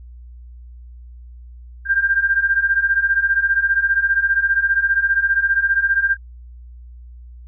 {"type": "beating tone pair", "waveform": "sine", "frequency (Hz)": [1581, 1596], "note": ["G6", "G6"], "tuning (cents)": [14, 31], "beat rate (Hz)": 15, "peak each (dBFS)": [-19, -16], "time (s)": [1.85, 6.17], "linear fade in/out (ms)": 50, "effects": ["added 60 Hz sine -36 dBFS peak until 7.47 s"]}